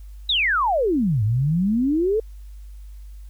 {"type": "exponential two-way sweep", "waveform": "sine", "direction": "down then up", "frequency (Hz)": [3969, 101.5, 456.6], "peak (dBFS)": -17, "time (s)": [0.29, 2.2], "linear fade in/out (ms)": 5, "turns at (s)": 1.23, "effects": ["added 50 Hz sine -36 dBFS peak until 3.29 s", "white hiss -61 dBFS RMS until 3.29 s"]}